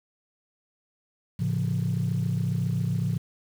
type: chord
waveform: sine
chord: A augmented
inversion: none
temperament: just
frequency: 110 / 137.5 / 171.88 Hz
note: A2 / C#3 / E#3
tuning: 0 / -14 / -27 cents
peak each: -27 dBFS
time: 1.39-3.18 s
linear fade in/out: 10 ms
effects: tanh soft clip ceiling -18 dBFS + 8-bit